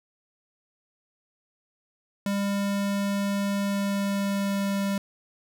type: tone with pitch glide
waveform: square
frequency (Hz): 200 to 198.16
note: G3 to G3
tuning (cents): +35 to +19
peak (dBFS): -25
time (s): 2.26-4.98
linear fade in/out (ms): 2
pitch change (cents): -16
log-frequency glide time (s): 3.63-4.78
effects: none

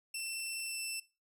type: tone with pitch glide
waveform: 15% pulse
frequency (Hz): 2685 to 2668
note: E7 to E7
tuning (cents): +31 to +20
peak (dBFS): -30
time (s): 0.14-1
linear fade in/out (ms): 5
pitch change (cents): -11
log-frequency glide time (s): 0.65-0.78
effects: noise-tail reverb RT60 0.3 s tail -21 dB re dry

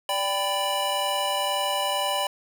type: tone cluster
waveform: square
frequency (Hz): 583 / 787 / 996 / 2946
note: D5 / G5 / B5 / F#7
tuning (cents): -13 / +7 / +14 / -8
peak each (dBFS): -30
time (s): 0.09-2.27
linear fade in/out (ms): 2
effects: none

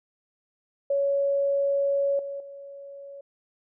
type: tone with level steps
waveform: sine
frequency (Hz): 559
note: C#5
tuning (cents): +14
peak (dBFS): -21 / -31 / -39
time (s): 0.9-3.21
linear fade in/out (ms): 5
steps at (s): 2.19 / 2.4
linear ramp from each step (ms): 2
effects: none

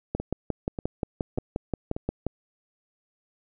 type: two click trains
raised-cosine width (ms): 2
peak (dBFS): -18 / -13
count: 4 / 13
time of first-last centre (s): 0.2-1.965 / 0.15-2.266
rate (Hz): 1.7 / 5.67
effects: none

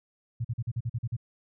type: tone bursts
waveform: sine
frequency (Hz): 117.3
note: A#2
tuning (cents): +11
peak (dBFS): -27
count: 9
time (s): 0.4-1.167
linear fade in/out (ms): 10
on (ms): 47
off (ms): 43
effects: none

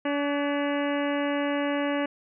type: harmonic tone with a mistuned harmonic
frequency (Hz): 286.5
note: D4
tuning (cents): -43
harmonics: 1 / 2 / 3 / 4 / 5 / 6 / 7 / 8 / 9 / 10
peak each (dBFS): -27 / -29 / -36 / -37 / -41 / -37 / -39 / -42 / -45 / -41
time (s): 0.05-2.06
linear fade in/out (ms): 5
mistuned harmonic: 5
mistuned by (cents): +74
effects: none

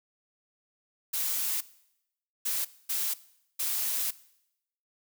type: noise bursts at uneven times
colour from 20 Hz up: blue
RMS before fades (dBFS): -30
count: 4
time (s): 1.13-1.61 / 2.45-2.65 / 2.89-3.14 / 3.59-4.11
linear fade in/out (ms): 10
effects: noise-tail reverb RT60 0.8 s tail -19 dB re dry

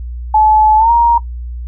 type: tone with pitch glide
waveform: sine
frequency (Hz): 861 to 938.9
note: A5 to A#5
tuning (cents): -38 to +12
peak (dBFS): -6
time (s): 0.34-1.18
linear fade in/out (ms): 5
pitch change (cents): +150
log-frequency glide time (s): 0.77-0.91
effects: noise-tail reverb RT60 0.1 s tail -18 dB re dry + added 60 Hz sine -21 dBFS peak until 1.67 s

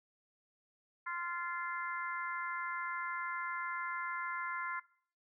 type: harmonic tone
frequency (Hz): 346.8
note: F4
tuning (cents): -12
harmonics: 3 / 4 / 5 / 6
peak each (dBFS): -41 / -41 / -44 / -45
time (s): 1.06-4.8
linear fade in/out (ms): 10
effects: noise-tail reverb RT60 0.5 s tail -19 dB re dry

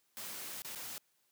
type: noise with dropouts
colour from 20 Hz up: white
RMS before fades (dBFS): -44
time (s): 0.17-0.98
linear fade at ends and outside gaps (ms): 0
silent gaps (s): 0.62-0.647 / 0.75-0.757
effects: white hiss -75 dBFS RMS until 1.31 s + high-pass 100 Hz 12 dB/octave

